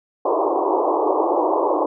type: band-pass noise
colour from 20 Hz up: pink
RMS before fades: -19 dBFS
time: 0.25-1.86 s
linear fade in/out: 5 ms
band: 310 to 1100 Hz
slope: 96 dB/octave
effects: none